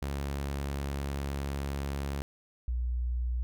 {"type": "tone pair in turn", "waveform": ["sawtooth", "sine"], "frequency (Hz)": [69.8, 60.73], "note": ["C#2", "B1"], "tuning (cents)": [13, -28], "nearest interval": "major second", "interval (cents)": 241, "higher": "first", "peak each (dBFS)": -28, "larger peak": "neither", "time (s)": [[0.02, 2.22], [2.68, 3.43]], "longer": "first", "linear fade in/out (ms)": 0, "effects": []}